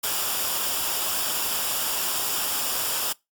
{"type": "noise with comb filter", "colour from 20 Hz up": "white", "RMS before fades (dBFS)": -26, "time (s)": [0.03, 3.13], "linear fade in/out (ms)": 10, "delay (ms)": 0.48, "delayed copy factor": -0.55, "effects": ["noise-tail reverb RT60 0.2 s tail -23 dB re dry", "Opus 48 kbps"]}